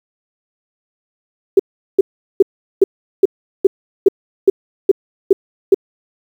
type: tone bursts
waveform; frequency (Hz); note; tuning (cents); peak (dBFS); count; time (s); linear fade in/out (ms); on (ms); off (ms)
sine; 389.6; G4; -11; -3; 11; 1.57-5.745; 5; 25; 390
effects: 7-bit